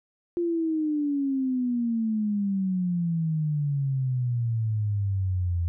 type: exponential sweep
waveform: sine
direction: down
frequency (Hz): 349.2 to 84.2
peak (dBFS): -23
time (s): 0.37-5.68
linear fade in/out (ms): 0
effects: none